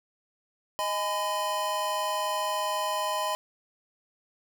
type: chord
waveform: square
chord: G# minor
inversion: second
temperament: equal with one note detuned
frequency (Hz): 622.3 / 830.6 / 1010.3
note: D#5 / G#5 / B5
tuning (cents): 0 / 0 / +39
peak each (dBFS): -33 / -36 / -30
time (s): 0.79-3.35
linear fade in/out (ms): 0
effects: none